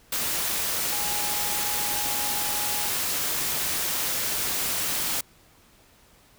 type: tone in noise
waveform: sine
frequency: 830.6 Hz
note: G#5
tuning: in tune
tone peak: -35 dBFS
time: 0.92-2.89 s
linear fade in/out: 5 ms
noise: white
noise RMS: -27 dBFS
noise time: 0.12-5.21 s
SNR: -11 dB
effects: pink hiss -57 dBFS RMS until 6.38 s